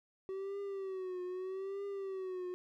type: tone with vibrato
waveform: triangle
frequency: 380.3 Hz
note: F#4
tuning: 48 cents sharp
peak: -36 dBFS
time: 0.29-2.54 s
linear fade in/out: 0 ms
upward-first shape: triangle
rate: 0.8 Hz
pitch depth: 98 cents each way
effects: none